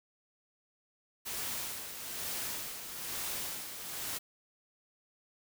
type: noise with tremolo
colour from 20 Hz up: white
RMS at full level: -37 dBFS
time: 1.25-4.19 s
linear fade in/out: 20 ms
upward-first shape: sine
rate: 1.1 Hz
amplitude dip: 55%
effects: none